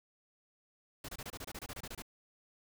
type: noise bursts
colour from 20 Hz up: pink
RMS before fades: -44 dBFS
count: 14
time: 1.04-2.022 s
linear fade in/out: 5 ms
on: 46 ms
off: 26 ms
effects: none